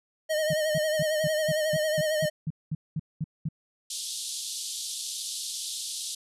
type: tone with vibrato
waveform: square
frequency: 619 Hz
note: D#5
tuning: 9 cents flat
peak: -25 dBFS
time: 0.29-2.3 s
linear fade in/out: 20 ms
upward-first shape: sine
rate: 11 Hz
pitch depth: 46 cents each way
type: tone bursts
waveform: sine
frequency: 156.4 Hz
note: D#3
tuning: 9 cents sharp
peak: -26 dBFS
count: 13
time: 0.5-3.488 s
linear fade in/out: 5 ms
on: 36 ms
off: 210 ms
type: band-pass noise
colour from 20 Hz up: pink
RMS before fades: -35 dBFS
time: 3.9-6.15 s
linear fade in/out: 5 ms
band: 3400 to 11000 Hz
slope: 48 dB/octave
effects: resampled to 32000 Hz